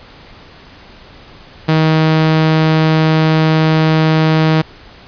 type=tone; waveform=sawtooth; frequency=158.1 Hz; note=D#3; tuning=28 cents sharp; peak=-5 dBFS; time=1.68-4.62 s; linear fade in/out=10 ms; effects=pink hiss -39 dBFS RMS until 5.07 s + resampled to 11025 Hz